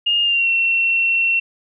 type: tone with pitch glide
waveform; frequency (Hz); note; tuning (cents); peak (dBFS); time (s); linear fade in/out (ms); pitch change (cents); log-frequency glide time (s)
sine; 2835 to 2716; F7 to F7; +25 to -49; -14; 0.06-1.4; 10; -74; 0.22-0.49
effects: none